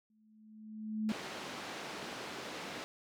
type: tone with exponential growth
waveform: sine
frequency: 216.2 Hz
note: A3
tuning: 30 cents flat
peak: -29 dBFS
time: 0.1-1.12 s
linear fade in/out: 2 ms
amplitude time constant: 220 ms
type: band-pass noise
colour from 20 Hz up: pink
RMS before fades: -44 dBFS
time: 1.09-2.84 s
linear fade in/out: 0 ms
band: 260 to 4800 Hz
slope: 12 dB/octave
effects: none